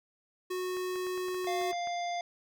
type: tone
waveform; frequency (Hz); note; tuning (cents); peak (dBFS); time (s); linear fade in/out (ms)
square; 366.6; F#4; -16; -33; 0.5-1.72; 10
type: clicks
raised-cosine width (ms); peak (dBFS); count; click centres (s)
0.5; -33; 10; 0.769 / 0.958 / 1.068 / 1.177 / 1.284 / 1.345 / 1.445 / 1.614 / 1.73 / 1.873
type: harmonic tone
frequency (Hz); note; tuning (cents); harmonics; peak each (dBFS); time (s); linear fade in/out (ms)
698.5; F5; 0; 1 / 3 / 5 / 7 / 9; -32 / -42 / -46 / -49 / -51; 1.47-2.21; 2
effects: none